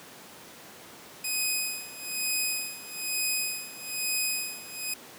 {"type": "tone with tremolo", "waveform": "10% pulse", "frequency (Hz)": 2508, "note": "D#7", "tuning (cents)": 13, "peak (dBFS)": -17, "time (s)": [1.24, 4.94], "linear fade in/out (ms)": 5, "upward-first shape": "sine", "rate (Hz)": 1.1, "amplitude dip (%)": 85, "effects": ["pink hiss -47 dBFS RMS until 5.18 s", "high-pass 200 Hz 12 dB/octave"]}